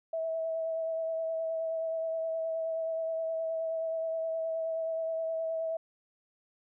sine tone with vibrato, 650 Hz, E5, 24 cents flat, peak -30 dBFS, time 0.13-5.77 s, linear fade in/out 5 ms, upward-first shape sine, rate 9.5 Hz, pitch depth 16 cents each way, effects none

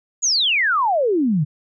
sine exponential sweep, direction down, 7040 to 137.6 Hz, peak -15 dBFS, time 0.22-1.45 s, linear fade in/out 20 ms, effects none

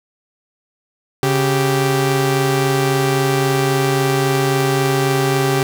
sawtooth tone pair together, 138.2 / 390.9 Hz, C#3 / G4, -5 / -5 cents, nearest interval octave + tritone, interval 1800 cents, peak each -13 / -13 dBFS, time 1.23-5.63 s, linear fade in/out 0 ms, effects none

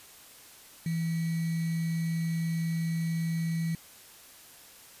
sine tone with sample-and-hold, 164.81 Hz, E3, in tune, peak -27 dBFS, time 0.86-3.75 s, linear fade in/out 2 ms, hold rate 2100 Hz, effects white hiss -52 dBFS RMS until 5 s + resampled to 32000 Hz

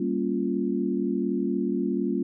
sine chord, G half-diminished seventh, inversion none, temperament equal, 196 / 233.1 / 277.2 / 349.2 Hz, G3 / Bb3 / Db4 / F4, 0 / 0 / 0 / 0 cents, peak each -29 dBFS, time 0-2.23 s, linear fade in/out 5 ms, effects none

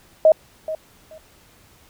sine tone with echo, 630 Hz, D#5, 21 cents sharp, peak -8 dBFS, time 0.25-0.32 s, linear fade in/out 2 ms, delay 430 ms, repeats 2, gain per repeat -15 dB, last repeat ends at 1.18 s, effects pink hiss -53 dBFS RMS until 1.89 s

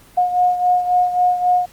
sine beating tone pair, 720 / 723.7 Hz, F#5 / F#5, -47 / -39 cents, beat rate 3.7 Hz, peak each -14 / -20 dBFS, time 0.17-1.66 s, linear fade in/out 10 ms, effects pink hiss -47 dBFS RMS until 1.72 s + Opus 24 kbps

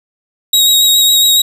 sawtooth tone with vibrato, 3798 Hz, A#7, 32 cents sharp, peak -4 dBFS, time 0.53-1.42 s, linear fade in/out 5 ms, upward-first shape sine, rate 7.2 Hz, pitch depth 17 cents each way, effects none

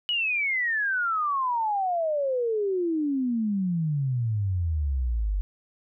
sine exponential sweep, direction down, 2960 to 46.85 Hz, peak -23 dBFS, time 0.09-5.41 s, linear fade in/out 0 ms, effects none

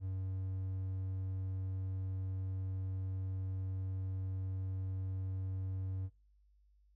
triangle tone, 94.6 Hz, F#2, 39 cents sharp, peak -34 dBFS, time 0-6.1 s, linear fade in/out 50 ms, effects noise-tail reverb RT60 0.4 s tail -26 dB re dry + added 50 Hz sine -65 dBFS peak until 6.95 s

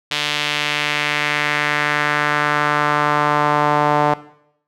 sawtooth tone with band-pass filter sweep, 148.2 Hz, D3, 16 cents sharp, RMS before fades -18 dBFS, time 0.11-4.14 s, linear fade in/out 5 ms, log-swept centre 3300 to 830 Hz, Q 1.8, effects noise-tail reverb RT60 0.7 s tail -17 dB re dry

